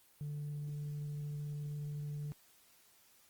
sine tone with tanh clipping, 146.83 Hz, D3, in tune, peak -39 dBFS, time 0.21-2.32 s, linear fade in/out 0 ms, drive 1 dB, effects white hiss -66 dBFS RMS until 3.29 s + Opus 24 kbps

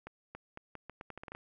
accelerating click train, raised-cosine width 0.5 ms, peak -29 dBFS, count 12, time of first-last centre 0.07-1.35 s, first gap 280 ms, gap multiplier 0.8, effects none

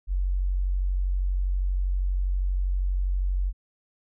sine tone, 46.25 Hz, F#1, in tune, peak -22 dBFS, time 0.07-3.53 s, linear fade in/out 50 ms, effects none

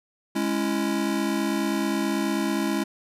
square chord, C# minor, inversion second, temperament just, 207.9 / 277.2 / 332.6 Hz, G#3 / C#4 / E4, +2 / 0 / +16 cents, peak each -28 / -29 / -28 dBFS, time 0.35-2.84 s, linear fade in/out 10 ms, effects resampled to 32000 Hz

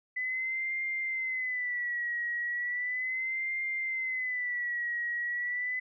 sine tone with vibrato, 2000 Hz, B6, 21 cents sharp, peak -30 dBFS, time 0.16-5.8 s, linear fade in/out 10 ms, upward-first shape sine, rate 0.36 Hz, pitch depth 86 cents each way, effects none

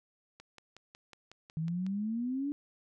click train, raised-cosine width 0.2 ms, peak -33 dBFS, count 9, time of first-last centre 0.4-1.865 s, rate 5.46 Hz
sine exponential sweep, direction up, 155.7 to 293.6 Hz, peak -31 dBFS, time 1.57-2.52 s, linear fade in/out 0 ms
effects none

